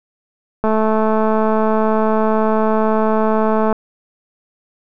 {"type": "click train", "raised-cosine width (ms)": 1, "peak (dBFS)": -4, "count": 674, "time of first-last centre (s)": [0.64, 3.727], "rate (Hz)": 218, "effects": []}